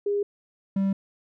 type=tone pair in turn; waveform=sine / triangle; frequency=407.1 / 194.92 Hz; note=G#4 / G3; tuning=-35 / -10 cents; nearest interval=octave + minor second; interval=1275 cents; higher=first; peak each=-22 / -19 dBFS; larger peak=second; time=0.06-0.23 / 0.76-0.93 s; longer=neither; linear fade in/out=5 ms; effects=none